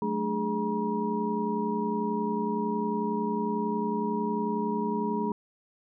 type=tone cluster; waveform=sine; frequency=187.1 / 218.1 / 296.8 / 415.2 / 956 Hz; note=F#3 / A3 / D4 / G#4 / A#5; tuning=+20 / -15 / +18 / 0 / +43 cents; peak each=-36 / -30 / -37 / -32 / -32 dBFS; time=0.02-5.32 s; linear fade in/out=2 ms; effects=none